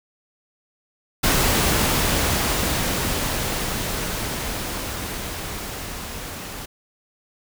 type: noise with level ramp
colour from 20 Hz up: pink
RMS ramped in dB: -18 to -34 dBFS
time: 1.23-6.66 s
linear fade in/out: 10 ms
effects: none